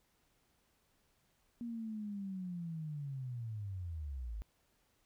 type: linear sweep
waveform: sine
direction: down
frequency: 238.7 to 49.34 Hz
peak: -39 dBFS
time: 1.61-4.42 s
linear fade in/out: 0 ms
effects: pink hiss -75 dBFS RMS until 5.05 s